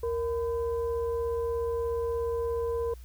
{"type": "tone with frequency modulation", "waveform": "sine", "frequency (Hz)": 466.2, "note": "A#4", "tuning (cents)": 0, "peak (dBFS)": -27, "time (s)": [0.03, 2.94], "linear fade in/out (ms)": 5, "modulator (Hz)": 543, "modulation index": 0.47, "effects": ["added 60 Hz sine -43 dBFS peak until 3.04 s", "white hiss -60 dBFS RMS until 3.04 s"]}